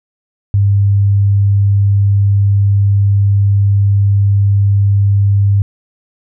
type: tone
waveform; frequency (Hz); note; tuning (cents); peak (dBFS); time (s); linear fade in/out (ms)
sine; 100; G2; +35; -7; 0.54-5.62; 0
effects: none